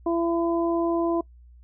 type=harmonic tone; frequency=336.9 Hz; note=E4; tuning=38 cents sharp; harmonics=1 / 2 / 3; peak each=-22 / -28 / -32 dBFS; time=0.06-1.21 s; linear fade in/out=5 ms; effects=noise-tail reverb RT60 0.1 s tail -23 dB re dry + added 60 Hz sine -47 dBFS peak until 1.63 s